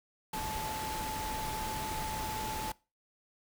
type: tone in noise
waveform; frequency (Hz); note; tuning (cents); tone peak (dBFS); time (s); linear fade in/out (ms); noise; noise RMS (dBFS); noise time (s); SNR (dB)
sine; 870; A5; -20; -37; 0.33-2.72; 5; pink; -39; 0.33-2.72; -1
effects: noise-tail reverb RT60 0.3 s tail -22 dB re dry